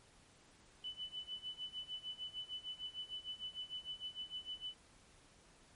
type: tone with tremolo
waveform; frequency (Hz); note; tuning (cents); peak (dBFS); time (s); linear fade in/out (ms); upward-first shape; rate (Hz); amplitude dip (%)
sine; 2996; F#7; +21; -40; 0.84-4.74; 2; sine; 6.6; 90
effects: pink hiss -65 dBFS RMS until 5.75 s + MP3 48 kbps